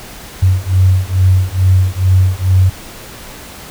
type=beating tone pair; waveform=sine; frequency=92.2 / 94.5 Hz; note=F#2 / F#2; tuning=-6 / +37 cents; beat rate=2.3 Hz; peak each=-11 dBFS; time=0.42-2.7 s; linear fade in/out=10 ms; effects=pink hiss -32 dBFS RMS until 3.7 s